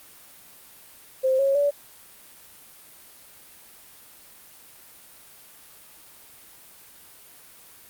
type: tone with pitch steps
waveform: sine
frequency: 523.3 / 548 / 574 Hz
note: C5 / C#5 / D5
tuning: 0 / -20 / -40 cents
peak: -18 dBFS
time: 1.23-1.71 s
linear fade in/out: 20 ms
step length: 160 ms
effects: white hiss -49 dBFS RMS until 7.89 s + Opus 32 kbps